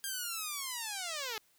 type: linear sweep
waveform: 5% pulse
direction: down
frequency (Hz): 1613 to 415.3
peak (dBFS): -25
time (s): 0.04-1.38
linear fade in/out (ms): 0
effects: white hiss -69 dBFS RMS until 1.58 s